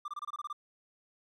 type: tone bursts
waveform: triangle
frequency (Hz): 1188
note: D6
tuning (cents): +20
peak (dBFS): -34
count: 9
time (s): 0.05-0.529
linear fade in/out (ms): 5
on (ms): 31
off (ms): 25
effects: none